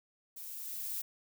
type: noise with level ramp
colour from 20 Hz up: violet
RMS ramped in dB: -46 to -37 dBFS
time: 0.36-1.02 s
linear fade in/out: 10 ms
effects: none